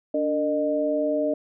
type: tone cluster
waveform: sine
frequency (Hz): 290.2 / 455.2 / 611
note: D4 / A#4 / D#5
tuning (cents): -21 / -41 / -32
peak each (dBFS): -26 / -30 / -23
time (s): 0.14-1.34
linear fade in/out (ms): 5
effects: none